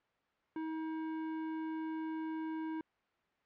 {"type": "tone with tanh clipping", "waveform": "sine", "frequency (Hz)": 318.2, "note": "D#4", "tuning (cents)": 39, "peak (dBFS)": -39, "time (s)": [0.56, 2.81], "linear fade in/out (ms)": 2, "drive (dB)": 17, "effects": ["white hiss -75 dBFS RMS until 3.45 s", "low-pass 2000 Hz 12 dB/octave"]}